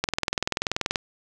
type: click train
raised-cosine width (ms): 0.2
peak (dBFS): -6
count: 20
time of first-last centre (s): 0.04-0.958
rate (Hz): 20.7
effects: none